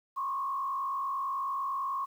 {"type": "tone with frequency modulation", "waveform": "sine", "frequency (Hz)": 1090, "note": "C#6", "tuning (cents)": -29, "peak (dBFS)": -30, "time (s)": [0.16, 2.06], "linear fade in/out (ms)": 20, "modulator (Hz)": 49.1, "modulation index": 0.94, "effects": ["10-bit"]}